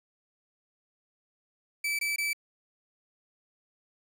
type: tone bursts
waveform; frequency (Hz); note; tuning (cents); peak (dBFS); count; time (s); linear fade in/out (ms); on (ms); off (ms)
40% pulse; 2312; D7; -28; -27; 3; 1.84-2.332; 5; 150; 21
effects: 10-bit